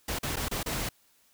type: noise with dropouts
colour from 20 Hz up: pink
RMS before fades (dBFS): -32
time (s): 0.08-0.89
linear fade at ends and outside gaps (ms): 5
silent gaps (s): 0.188-0.23 / 0.359-0.367 / 0.485-0.512 / 0.631-0.66
effects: white hiss -65 dBFS RMS until 1.33 s